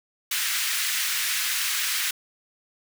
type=high-pass noise; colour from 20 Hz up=pink; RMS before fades=-26 dBFS; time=0.31-2.11 s; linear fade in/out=5 ms; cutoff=1600 Hz; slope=24 dB/octave; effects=none